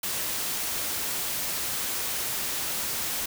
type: noise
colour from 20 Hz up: white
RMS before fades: -30 dBFS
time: 0.03-3.26 s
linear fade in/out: 5 ms
effects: none